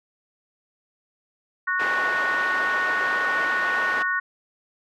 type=harmonic tone; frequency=368.6 Hz; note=F#4; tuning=7 cents flat; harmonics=3 / 4 / 5; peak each=-28 / -24 / -26 dBFS; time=1.67-4.2 s; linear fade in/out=10 ms
type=band-pass noise; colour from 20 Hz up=pink; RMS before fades=-31 dBFS; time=1.79-4.03 s; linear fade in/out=10 ms; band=540 to 2200 Hz; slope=12 dB/octave
effects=none